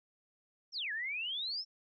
sine exponential two-way sweep, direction down then up, 5800 to 1661.2 to 5470 Hz, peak -35 dBFS, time 0.72-1.65 s, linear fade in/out 50 ms, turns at 0.92 s, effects none

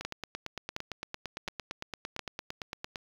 two click trains, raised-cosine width 0.2 ms, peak -16 / -19 dBFS, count 4 / 27, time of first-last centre 0.05-2.193 / 0.01-2.958 s, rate 1.4 / 8.82 Hz, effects low-pass 6000 Hz 12 dB/octave + 7-bit

